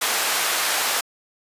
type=high-pass noise; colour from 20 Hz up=pink; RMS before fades=-22 dBFS; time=0.01-1.01 s; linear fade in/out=10 ms; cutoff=810 Hz; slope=12 dB/octave; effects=resampled to 32000 Hz